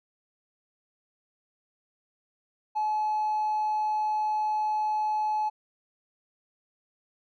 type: tone with hard clipping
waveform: sine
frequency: 855 Hz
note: A5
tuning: 50 cents flat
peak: -25 dBFS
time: 2.75-5.5 s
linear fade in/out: 20 ms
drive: 1 dB
effects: none